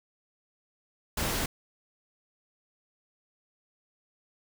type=noise; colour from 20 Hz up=pink; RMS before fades=-30 dBFS; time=1.17-1.46 s; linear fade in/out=5 ms; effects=none